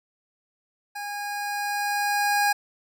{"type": "tone with level ramp", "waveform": "25% pulse", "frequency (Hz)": 819, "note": "G#5", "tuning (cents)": -24, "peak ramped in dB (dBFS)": [-28, -15], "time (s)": [0.95, 2.53], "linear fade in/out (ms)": 10, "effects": []}